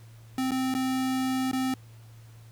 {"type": "tone with dropouts", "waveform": "square", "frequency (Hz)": 260.4, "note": "C4", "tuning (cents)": -8, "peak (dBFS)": -26, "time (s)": [0.38, 1.74], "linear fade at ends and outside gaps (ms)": 2, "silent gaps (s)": [[0.509, 0.517], [0.741, 0.749], [1.514, 1.531]], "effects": ["added 113 Hz sine -47 dBFS peak until 2.51 s", "pink hiss -59 dBFS RMS until 2.51 s"]}